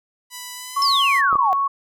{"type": "tone with pitch glide", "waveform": "5% pulse", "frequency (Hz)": [990, 1033.2], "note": ["B5", "C6"], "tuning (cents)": [4, -22], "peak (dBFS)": -20, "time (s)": [0.3, 1.22], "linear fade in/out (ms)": 50, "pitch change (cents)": 74, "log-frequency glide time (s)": [0.54, 0.97]}
{"type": "tone", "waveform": "sine", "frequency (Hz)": 1108.7, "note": "C#6", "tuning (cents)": 0, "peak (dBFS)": -17, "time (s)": [0.76, 1.68], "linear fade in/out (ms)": 10}
{"type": "exponential sweep", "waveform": "sine", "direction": "down", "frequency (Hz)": [5410, 719], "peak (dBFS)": -17, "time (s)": [0.82, 1.53], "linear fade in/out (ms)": 0}
{"type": "clicks", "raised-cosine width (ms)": 1, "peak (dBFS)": -16, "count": 2, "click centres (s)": [1.329, 1.355]}
{"effects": []}